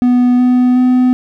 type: tone with pitch steps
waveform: triangle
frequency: 246.9 / 249.5 / 252.1 Hz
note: B3 / B3 / B3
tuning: 0 / +18 / +36 cents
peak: -5 dBFS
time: 0.02-1.13 s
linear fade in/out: 0 ms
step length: 370 ms
effects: none